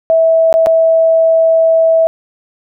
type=tone with dropouts; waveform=sine; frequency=652 Hz; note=E5; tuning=19 cents flat; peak=-6 dBFS; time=0.1-2.07 s; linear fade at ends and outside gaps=0 ms; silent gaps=0.527-0.54 / 0.661-0.669 s; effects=none